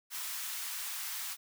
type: high-pass noise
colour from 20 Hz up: white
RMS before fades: -39 dBFS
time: 0.1-1.37 s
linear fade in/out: 50 ms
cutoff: 920 Hz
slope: 24 dB/octave
effects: none